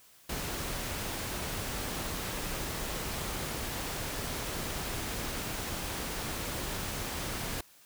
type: noise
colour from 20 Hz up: pink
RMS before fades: -36 dBFS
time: 0.29-7.61 s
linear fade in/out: 5 ms
effects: white hiss -59 dBFS RMS until 7.85 s